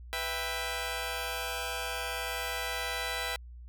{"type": "chord", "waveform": "10% pulse", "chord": "E minor", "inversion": "second", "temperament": "just", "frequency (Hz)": [494.4, 659.3, 791.1], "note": ["B4", "E5", "G5"], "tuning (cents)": [2, 0, 16], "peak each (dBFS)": -29, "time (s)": [0.13, 3.36], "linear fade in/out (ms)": 0, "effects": ["added 60 Hz sine -44 dBFS peak until 3.68 s"]}